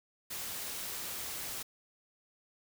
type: noise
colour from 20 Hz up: white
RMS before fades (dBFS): -40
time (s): 0.3-1.63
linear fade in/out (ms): 10
effects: none